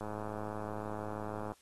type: click train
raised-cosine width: 1 ms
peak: -27 dBFS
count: 161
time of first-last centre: 0.01-1.519 s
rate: 106 Hz
effects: white hiss -66 dBFS RMS until 1.61 s + AAC 32 kbps